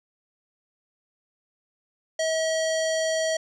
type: tone with low-pass filter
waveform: square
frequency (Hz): 641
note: E5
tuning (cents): -49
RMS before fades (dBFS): -25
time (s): 2.19-3.37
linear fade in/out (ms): 5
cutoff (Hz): 6500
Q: 2.2
effects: none